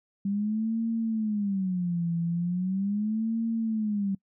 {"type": "tone with vibrato", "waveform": "sine", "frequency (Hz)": 196, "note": "G3", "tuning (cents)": 0, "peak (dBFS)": -25, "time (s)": [0.25, 4.15], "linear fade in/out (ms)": 5, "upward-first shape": "sine", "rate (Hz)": 0.39, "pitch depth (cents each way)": 260, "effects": ["noise-tail reverb RT60 0.1 s tail -25 dB re dry"]}